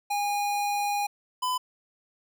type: tone pair in turn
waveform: square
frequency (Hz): 818 / 1006.2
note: G#5 / B5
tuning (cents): -26 / +32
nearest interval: major third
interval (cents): 358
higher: second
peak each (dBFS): -26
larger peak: neither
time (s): 0.1-1.07 / 1.42-1.58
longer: first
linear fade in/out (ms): 10
effects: none